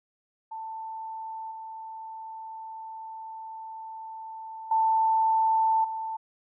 sine tone with level steps, 888 Hz, A5, 16 cents sharp, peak -34 / -37 / -20 / -30 dBFS, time 0.51-6.17 s, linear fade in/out 10 ms, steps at 1.51 / 4.71 / 5.84 s, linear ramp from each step 5 ms, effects none

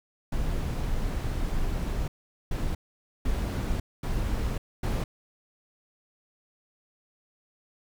brown noise bursts at uneven times, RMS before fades -28 dBFS, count 5, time 0.32-2.08 / 2.51-2.75 / 3.25-3.8 / 4.03-4.58 / 4.83-5.04 s, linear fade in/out 5 ms, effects none

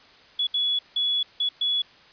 sine tone bursts at uneven times, 3392 Hz, G#7, 36 cents sharp, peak -21 dBFS, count 5, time 0.39-0.47 / 0.54-0.79 / 0.96-1.23 / 1.4-1.49 / 1.61-1.82 s, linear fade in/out 5 ms, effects white hiss -52 dBFS RMS until 2.12 s + resampled to 11025 Hz

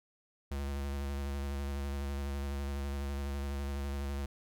square tone with vibrato, 69.9 Hz, C#2, 15 cents sharp, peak -35 dBFS, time 0.51-4.26 s, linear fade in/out 5 ms, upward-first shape square, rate 12 Hz, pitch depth 25 cents each way, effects none

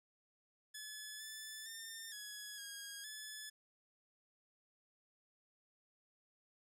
10% pulse tone with pitch steps, 1716 / 1747 / 1806 / 1681 / 1636 / 1723 Hz, A6 / A6 / A6 / G#6 / G#6 / A6, -44 / -13 / +45 / +20 / -26 / -37 cents, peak -38 dBFS, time 0.74-3.5 s, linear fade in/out 10 ms, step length 460 ms, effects none

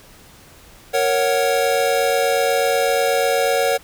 square chord, F# major, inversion first, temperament equal, 466.2 / 554.4 / 740 Hz, A#4 / C#5 / F#5, 0 / 0 / 0 cents, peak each -21 / -20 / -22 dBFS, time 0.93-3.78 s, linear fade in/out 20 ms, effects pink hiss -46 dBFS RMS until 3.83 s

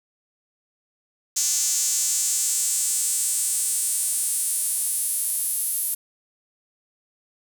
sawtooth tone with high-pass filter sweep, 293.7 Hz, D4, in tune, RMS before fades -24 dBFS, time 1.36-5.95 s, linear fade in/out 10 ms, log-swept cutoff 6700 to 11000 Hz, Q 3.5, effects none

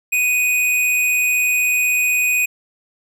square tone with amplitude modulation, 2489 Hz, D#7, in tune, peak -14 dBFS, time 0.12-2.46 s, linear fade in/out 10 ms, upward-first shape sine, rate 233 Hz, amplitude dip 30%, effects none

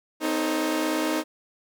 sawtooth tone cluster, 255.2 / 312.3 / 444.1 / 540 Hz, C4 / D#4 / A4 / C#5, -43 / +7 / +16 / -45 cents, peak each -28 / -21 / -30 / -29 dBFS, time 0.2-1.24 s, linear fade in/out 50 ms, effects none

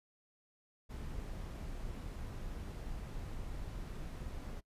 brown noise, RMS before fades -43 dBFS, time 0.89-4.61 s, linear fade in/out 20 ms, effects noise-tail reverb RT60 0.1 s tail -22 dB re dry + resampled to 32000 Hz

